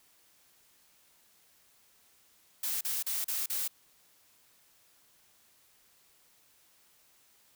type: noise bursts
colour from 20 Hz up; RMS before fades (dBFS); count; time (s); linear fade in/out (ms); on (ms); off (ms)
blue; -33; 5; 2.63-3.678; 5; 180; 37
effects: white hiss -65 dBFS RMS until 7.55 s